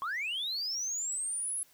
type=linear sweep; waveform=sine; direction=up; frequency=1046.5 to 10890 Hz; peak=-30 dBFS; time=0.02-1.63 s; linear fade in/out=0 ms; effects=tanh soft clip ceiling -30 dBFS + white hiss -63 dBFS RMS until 1.73 s